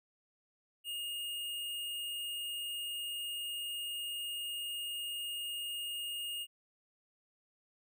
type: tone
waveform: square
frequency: 2846 Hz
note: F7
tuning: 32 cents sharp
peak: -38 dBFS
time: 0.84-6.47 s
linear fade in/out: 50 ms
effects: none